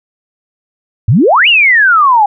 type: exponential two-way sweep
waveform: sine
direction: up then down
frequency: 92.5 to 2966 to 795 Hz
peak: -4 dBFS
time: 1.08-2.26 s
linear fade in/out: 5 ms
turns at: 1.48 s
effects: none